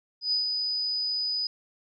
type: tone with ADSR envelope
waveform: sine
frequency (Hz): 4978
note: D#8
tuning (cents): 0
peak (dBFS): -22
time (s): 0.21-1.47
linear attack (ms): 110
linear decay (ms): 130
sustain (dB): -4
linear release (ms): 3
effects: none